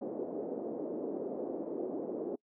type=band-pass noise; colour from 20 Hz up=pink; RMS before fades=-38 dBFS; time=0.01-2.36 s; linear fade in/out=10 ms; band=290 to 510 Hz; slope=24 dB/octave; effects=noise-tail reverb RT60 0.1 s tail -26 dB re dry